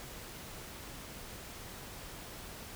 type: silence
effects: pink hiss -47 dBFS RMS until 2.75 s